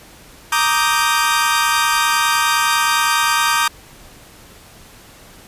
sawtooth chord, Eb major seventh, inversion second, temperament equal, 932.3 / 1174.7 / 1244.5 / 1568 Hz, Bb5 / D6 / Eb6 / G6, 0 / 0 / 0 / 0 cents, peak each -16 dBFS, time 0.52-3.68 s, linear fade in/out 5 ms, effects pink hiss -43 dBFS RMS until 5.47 s + resampled to 32000 Hz

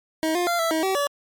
25% pulse tone with pitch steps, 317.6 / 353.3 / 691 / 661 / 318.8 / 382.4 / 572 Hz, D#4 / F4 / F5 / E5 / D#4 / G4 / D5, +36 / +20 / -19 / +5 / +42 / -43 / -46 cents, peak -17 dBFS, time 0.23-1.07 s, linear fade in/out 0 ms, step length 120 ms, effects MP3 96 kbps

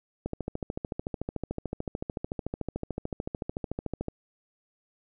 click train, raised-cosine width 2 ms, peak -18 dBFS, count 53, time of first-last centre 0.26-4.084 s, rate 13.6 Hz, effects none

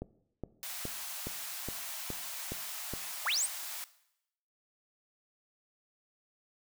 click train, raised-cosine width 2 ms, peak -24 dBFS, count 8, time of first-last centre 0.02-2.937 s, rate 2.4 Hz
white high-pass noise, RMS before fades -41 dBFS, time 0.63-3.84 s, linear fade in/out 0 ms, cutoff 620 Hz, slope 48 dB/octave
sine linear sweep, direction up, 457.3 to 9397 Hz, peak -28 dBFS, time 3.25-3.47 s, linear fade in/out 20 ms
effects noise-tail reverb RT60 0.8 s tail -17 dB re dry

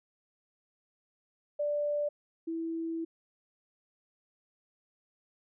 sine tone pair in turn, 587.3 / 328.5 Hz, D5 / E4, 0 / -6 cents, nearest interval minor seventh, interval 1006 cents, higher first, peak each -28 / -32 dBFS, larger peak first, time 1.59-2.09 / 2.47-3.05 s, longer second, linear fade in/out 10 ms, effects none

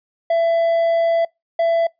triangle tone pair in turn, 668 / 668 Hz, E5 / E5, +23 / +23 cents, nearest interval unison, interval 0 cents, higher neither, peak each -12 dBFS, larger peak neither, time 0.3-1.25 / 1.59-1.87 s, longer first, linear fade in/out 5 ms, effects noise-tail reverb RT60 0.2 s tail -26 dB re dry + resampled to 11025 Hz

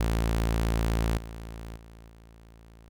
sawtooth tone with level steps, 56.1 Hz, A1, 34 cents sharp, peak -20 / -34 / -43 / -46 dBFS, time 0-2.89 s, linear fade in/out 5 ms, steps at 1.17 / 1.76 / 2.09 s, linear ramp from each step 5 ms, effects none

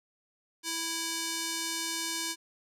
square tone with band-pass filter, 329.6 Hz, E4, in tune, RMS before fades -34 dBFS, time 0.63-2.36 s, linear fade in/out 50 ms, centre 6500 Hz, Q 0.92, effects none

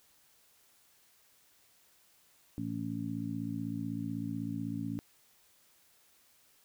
harmonic tone, 56 Hz, A1, 31 cents sharp, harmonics 2 / 3 / 4 / 5, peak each -41 / -42 / -39 / -38 dBFS, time 2.58-4.99 s, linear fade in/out 0 ms, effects white hiss -66 dBFS RMS until 6.64 s

